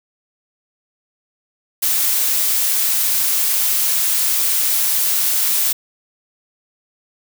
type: noise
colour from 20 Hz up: blue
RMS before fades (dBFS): -17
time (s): 1.82-5.73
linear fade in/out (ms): 10
effects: none